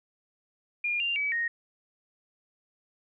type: tone with pitch steps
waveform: sine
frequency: 2417 / 2787 / 2285 / 1864 Hz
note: D7 / F7 / D7 / A#6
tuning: +49 / -4 / -48 / -1 cents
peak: -26 dBFS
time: 0.84-1.48 s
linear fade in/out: 5 ms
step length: 160 ms
effects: none